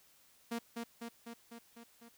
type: tone with echo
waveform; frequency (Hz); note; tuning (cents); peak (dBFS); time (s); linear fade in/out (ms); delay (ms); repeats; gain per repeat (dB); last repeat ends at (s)
sawtooth; 233.1; A#3; 0; -32; 0.51-0.59; 10; 250; 6; -3; 2.09
effects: white hiss -66 dBFS RMS until 2.17 s